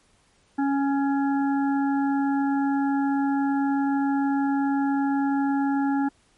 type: harmonic tone with a mistuned harmonic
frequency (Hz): 277.2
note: C#4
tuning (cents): 0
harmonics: 1 / 3 / 5 / 6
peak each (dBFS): -21 / -28 / -37 / -38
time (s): 0.58-6.09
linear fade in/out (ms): 10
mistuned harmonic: 6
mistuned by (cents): +21
effects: pink hiss -62 dBFS RMS until 6.37 s + MP3 48 kbps